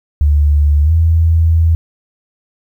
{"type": "tone with pitch glide", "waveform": "sine", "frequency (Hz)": [73.42, 81.94], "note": ["D2", "E2"], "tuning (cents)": [0, -10], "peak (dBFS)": -7, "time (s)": [0.21, 1.75], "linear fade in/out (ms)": 0, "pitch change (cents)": 190, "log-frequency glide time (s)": [0.83, 0.92], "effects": ["8-bit"]}